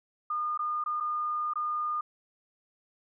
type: tone with dropouts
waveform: sine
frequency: 1217 Hz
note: D#6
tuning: 39 cents flat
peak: -28 dBFS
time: 0.3-2.01 s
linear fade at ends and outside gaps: 5 ms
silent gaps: 0.576-0.591 / 0.84-0.86 / 1.002-1.006 / 1.536-1.556 s
effects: none